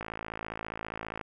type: click train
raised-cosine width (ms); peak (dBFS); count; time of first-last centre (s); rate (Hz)
0.5; -21; 67; 0.01-1.212; 54.9
effects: none